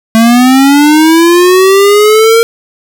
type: linear sweep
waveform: square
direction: up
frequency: 221.7 to 463 Hz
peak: -3 dBFS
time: 0.15-2.43 s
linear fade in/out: 0 ms
effects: none